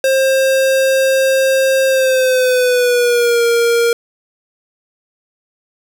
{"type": "tone with pitch glide", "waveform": "square", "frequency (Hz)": [532, 468.5], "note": ["C5", "A#4"], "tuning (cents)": [29, 9], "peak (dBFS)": -11, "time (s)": [0.04, 3.93], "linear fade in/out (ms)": 2, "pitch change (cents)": -220, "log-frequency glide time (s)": [1.87, 3.44], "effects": []}